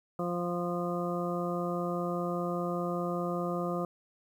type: harmonic tone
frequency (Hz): 175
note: F3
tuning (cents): +4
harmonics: 1 / 2 / 3 / 4 / 6 / 7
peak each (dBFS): -34 / -36 / -36 / -39 / -43 / -39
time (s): 0.19-3.85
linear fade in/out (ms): 2
effects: 10-bit